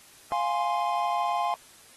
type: chord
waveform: triangle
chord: F minor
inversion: none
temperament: equal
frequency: 698.5 / 830.6 / 1046.5 Hz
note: F5 / Ab5 / C6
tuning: 0 / 0 / 0 cents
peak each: -27 dBFS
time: 0.32-1.54 s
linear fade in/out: 0 ms
effects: white hiss -53 dBFS RMS until 1.96 s + AAC 32 kbps